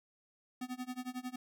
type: tone with tremolo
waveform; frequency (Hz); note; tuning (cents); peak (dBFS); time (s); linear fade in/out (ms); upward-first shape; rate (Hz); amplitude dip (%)
square; 251.7; B3; +33; -37; 0.61-1.36; 5; sine; 11; 95
effects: none